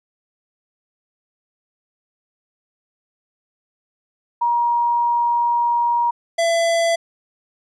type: tone pair in turn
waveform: sine / square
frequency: 949 / 671 Hz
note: A#5 / E5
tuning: +31 / +31 cents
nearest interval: tritone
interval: 600 cents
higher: first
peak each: -15 / -16 dBFS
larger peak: first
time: 4.41-6.11 / 6.38-6.96 s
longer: first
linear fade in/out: 10 ms
effects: resampled to 22050 Hz